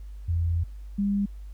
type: tone pair in turn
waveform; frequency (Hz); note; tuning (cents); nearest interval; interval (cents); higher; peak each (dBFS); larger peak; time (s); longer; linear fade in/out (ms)
sine; 84.5 / 201; E2 / G3; +43 / +44; octave + minor third; 1501; second; -22; neither; 0.28-0.64 / 0.98-1.26; first; 10
effects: added 50 Hz sine -37 dBFS peak until 1.53 s + pink hiss -64 dBFS RMS until 1.53 s